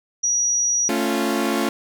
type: tone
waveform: sine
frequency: 5790 Hz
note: F#8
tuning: 38 cents flat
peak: -17 dBFS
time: 0.23-0.89 s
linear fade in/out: 10 ms
type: chord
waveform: sawtooth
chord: A augmented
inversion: none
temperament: equal with one note detuned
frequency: 221.9 / 277.2 / 349.2 Hz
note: A3 / C#4 / E#4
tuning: +15 / 0 / 0 cents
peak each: -20 dBFS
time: 0.89-1.69 s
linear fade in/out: 2 ms
effects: none